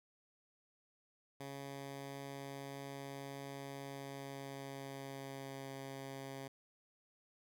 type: tone with pitch glide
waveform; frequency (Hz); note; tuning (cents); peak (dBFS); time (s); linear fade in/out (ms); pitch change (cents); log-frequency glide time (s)
10% pulse; 138.59 to 135.82; C#3 to C#3; 0 to -35; -37; 1.4-6.48; 5; -35; 3.8-5.73
effects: none